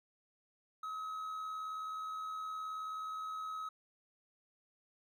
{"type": "tone with amplitude modulation", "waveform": "triangle", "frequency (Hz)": 1278, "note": "D#6", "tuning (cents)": 46, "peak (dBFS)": -36, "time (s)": [0.83, 3.69], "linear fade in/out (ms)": 5, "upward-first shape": "sine", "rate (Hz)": 79.1, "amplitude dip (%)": 30, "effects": []}